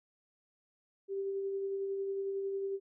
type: tone with tremolo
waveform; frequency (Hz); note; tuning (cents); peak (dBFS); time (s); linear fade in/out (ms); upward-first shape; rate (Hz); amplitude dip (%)
sine; 392; G4; 0; -32; 1.08-2.8; 50; sine; 11; 25
effects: none